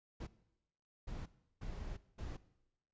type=noise bursts at uneven times; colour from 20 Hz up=brown; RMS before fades=-44 dBFS; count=4; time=0.2-0.27 / 1.07-1.26 / 1.61-1.97 / 2.18-2.37 s; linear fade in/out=10 ms; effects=noise-tail reverb RT60 0.9 s tail -18 dB re dry + resampled to 16000 Hz